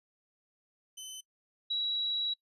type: tone pair in turn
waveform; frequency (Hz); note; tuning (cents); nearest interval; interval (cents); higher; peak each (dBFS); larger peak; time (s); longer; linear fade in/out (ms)
20% pulse / sine; 3042 / 3891; F#7 / B7; +47 / -27; major third; 426; second; -37 / -29; second; 0.97-1.21 / 1.7-2.34; second; 10
effects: noise-tail reverb RT60 0.1 s tail -22 dB re dry + resampled to 32000 Hz